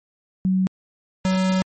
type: tone pair in turn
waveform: sine / square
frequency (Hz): 187.5 / 187.5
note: F#3 / F#3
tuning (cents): +23 / +23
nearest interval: unison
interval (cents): 0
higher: neither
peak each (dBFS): -16 / -18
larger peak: first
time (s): 0.45-0.67 / 1.25-1.62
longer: second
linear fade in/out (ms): 0
effects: MP3 32 kbps